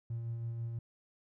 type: tone with tremolo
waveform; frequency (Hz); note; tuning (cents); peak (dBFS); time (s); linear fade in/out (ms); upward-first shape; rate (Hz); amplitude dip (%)
triangle; 116.1; A#2; -7; -31; 0.1-0.79; 5; sine; 6.1; 40
effects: tanh soft clip ceiling -31 dBFS

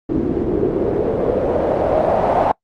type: noise with low-pass filter sweep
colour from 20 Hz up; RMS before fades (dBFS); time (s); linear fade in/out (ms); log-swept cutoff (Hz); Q
white; -17; 0.09-2.52; 5; 310 to 770; 3.9
effects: noise-tail reverb RT60 0.1 s tail -24 dB re dry + Opus 48 kbps

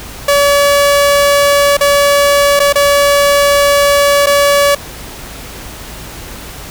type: tone with dropouts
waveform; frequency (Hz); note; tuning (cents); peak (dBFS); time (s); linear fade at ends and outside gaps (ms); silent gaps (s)
sawtooth; 570; C#5; +48; -3; 0.28-4.75; 5; 1.77-1.808 / 2.594-2.6 / 2.727-2.755 / 4.261-4.268
effects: added 54 Hz sine -34 dBFS peak until 6.7 s + pink hiss -29 dBFS RMS until 6.7 s

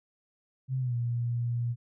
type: tone with pitch glide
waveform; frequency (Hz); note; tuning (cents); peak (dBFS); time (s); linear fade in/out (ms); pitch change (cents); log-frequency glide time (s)
sine; 130.81 to 119.26; C3 to A#2; 0 to +40; -27; 0.68-1.76; 50; -160; 0.79-0.95
effects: none

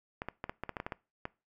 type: clicks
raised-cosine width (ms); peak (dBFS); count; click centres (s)
0.5; -21; 11; 0.219 / 0.286 / 0.441 / 0.495 / 0.636 / 0.693 / 0.768 / 0.801 / 0.865 / 0.922 / 1.254
effects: noise-tail reverb RT60 0.3 s tail -22 dB re dry

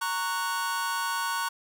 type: chord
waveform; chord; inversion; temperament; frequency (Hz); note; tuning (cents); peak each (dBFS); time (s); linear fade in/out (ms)
45% pulse; F# major; first; just; 925 / 1110 / 1480; A#5 / C#6 / F#6; -14 / +2 / 0; -32; 0.01-1.49; 10
effects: none

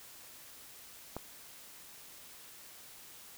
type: click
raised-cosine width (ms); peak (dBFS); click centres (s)
1; -24; 1.166
effects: white hiss -53 dBFS RMS until 3.37 s

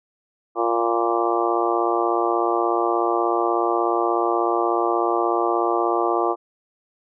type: harmonic tone with a mistuned harmonic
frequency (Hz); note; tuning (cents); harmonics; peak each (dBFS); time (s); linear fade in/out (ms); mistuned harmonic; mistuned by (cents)
116.54; A#2; 0; 3 / 4 / 5 / 6 / 7 / 8 / 9 / 10; -23 / -26 / -29 / -25 / -27 / -31 / -29 / -26; 0.55-6.36; 50; 8; +24
effects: none

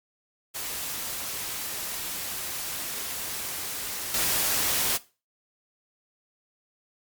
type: noise with level steps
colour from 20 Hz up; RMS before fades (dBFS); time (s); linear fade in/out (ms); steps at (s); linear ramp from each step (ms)
white; -33 / -25; 0.54-4.98; 20; 4.14; 2
effects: noise-tail reverb RT60 0.3 s tail -17 dB re dry + MP3 96 kbps

